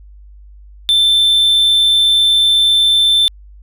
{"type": "tone", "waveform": "triangle", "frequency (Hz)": 3546, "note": "A7", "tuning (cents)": 13, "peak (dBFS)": -7, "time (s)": [0.89, 3.28], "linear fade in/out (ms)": 0, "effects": ["added 50 Hz sine -36 dBFS peak until 3.62 s"]}